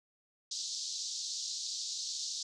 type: band-pass noise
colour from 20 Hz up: pink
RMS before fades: -39 dBFS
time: 0.51-2.43 s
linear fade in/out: 5 ms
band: 3900 to 7000 Hz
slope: 48 dB/octave
effects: none